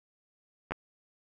clicks, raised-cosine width 0.5 ms, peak -21 / -17 dBFS, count 2, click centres 0.709 / 0.72 s, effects none

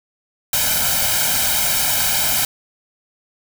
white noise with comb filter, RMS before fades -18 dBFS, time 0.53-2.45 s, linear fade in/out 2 ms, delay 1.3 ms, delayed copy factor +1, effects none

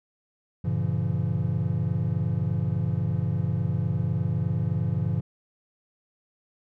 triangle chord, G diminished seventh, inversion none, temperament just, 98 / 117.6 / 141.12 / 169.34 Hz, G2 / Bb2 / Db3 / Fb3, 0 / +16 / +31 / +47 cents, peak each -27 dBFS, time 0.64-5.21 s, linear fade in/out 10 ms, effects none

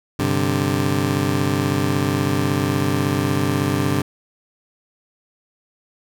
20% pulse chord, G suspended fourth, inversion none, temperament just, 98 / 130.67 / 147 Hz, G2 / C3 / D3, 0 / -2 / +2 cents, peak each -18 dBFS, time 0.19-4.02 s, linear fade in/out 5 ms, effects none

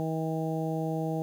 harmonic tone, 160 Hz, D#3, 49 cents sharp, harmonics 1 / 2 / 3 / 4 / 5, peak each -31 / -34 / -36 / -37 / -38 dBFS, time 0-1.22 s, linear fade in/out 0 ms, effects 9-bit

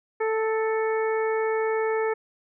harmonic tone with a mistuned harmonic, 441.5 Hz, A4, 6 cents sharp, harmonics 1 / 2 / 3 / 4 / 5, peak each -23 / -31 / -35 / -35 / -37 dBFS, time 0.2-2.14 s, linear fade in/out 10 ms, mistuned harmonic 3, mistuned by -17 cents, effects none

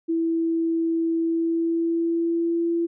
sine tone with pitch glide, 329.6 to 337.7 Hz, E4 to E4, 0 to +42 cents, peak -20 dBFS, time 0.08-2.87 s, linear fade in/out 20 ms, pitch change +42 cents, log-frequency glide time 1.17-2.7 s, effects none

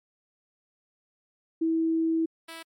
sine / 5% pulse tone pair in turn, 325.4 / 328 Hz, E4 / E4, -22 / -9 cents, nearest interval unison, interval 13 cents, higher second, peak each -22 / -28 dBFS, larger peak first, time 1.61-2.26 / 2.48-2.63 s, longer first, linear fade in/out 10 ms, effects MP3 64 kbps

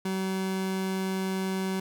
30% pulse tone, 189.8 Hz, F#3, 44 cents sharp, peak -25 dBFS, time 0.05-1.8 s, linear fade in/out 5 ms, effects none

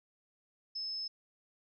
sine tone, 5220 Hz, E8, 18 cents flat, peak -36 dBFS, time 0.75-1.08 s, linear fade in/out 10 ms, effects none

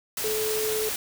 sine tone in noise, 432.8 Hz, A4, 29 cents flat, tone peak -26 dBFS, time 0.24-0.89 s, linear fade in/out 2 ms, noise white, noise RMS -30 dBFS, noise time 0.17-0.96 s, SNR +1 dB, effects none

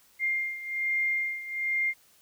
sine beating tone pair, 2111 / 2112.2 Hz, C7 / C7, +15 / +16 cents, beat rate 1.2 Hz, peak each -28 / -32 dBFS, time 0.19-1.94 s, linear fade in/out 50 ms, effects white hiss -61 dBFS RMS until 2.21 s

